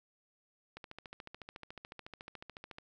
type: click train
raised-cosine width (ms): 0.3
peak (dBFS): -30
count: 29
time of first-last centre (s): 0.77-2.784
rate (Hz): 13.9
effects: none